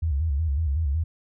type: tone with vibrato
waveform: sine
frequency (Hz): 75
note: D2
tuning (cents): +37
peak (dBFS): -21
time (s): 0.02-1.04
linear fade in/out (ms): 10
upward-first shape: square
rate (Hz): 5.4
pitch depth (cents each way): 140
effects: none